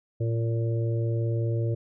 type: harmonic tone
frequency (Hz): 114.8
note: A#2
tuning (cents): -26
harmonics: 1 / 3 / 4 / 5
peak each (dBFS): -24 / -34 / -36 / -38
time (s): 0.2-1.75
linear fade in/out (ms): 10
effects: none